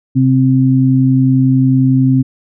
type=tone pair together; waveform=sine; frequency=131.1 / 262.2 Hz; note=C3 / C4; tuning=+4 / +4 cents; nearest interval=octave; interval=1200 cents; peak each=-10 dBFS; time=0.15-2.23 s; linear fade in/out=20 ms; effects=none